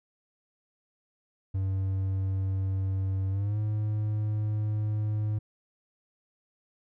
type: tone with pitch glide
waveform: triangle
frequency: 95.9 to 106.41 Hz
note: G2 to G#2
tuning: -37 to +43 cents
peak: -24 dBFS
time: 1.54-5.39 s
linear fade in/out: 10 ms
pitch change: +180 cents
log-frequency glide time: 3.3-3.58 s
effects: none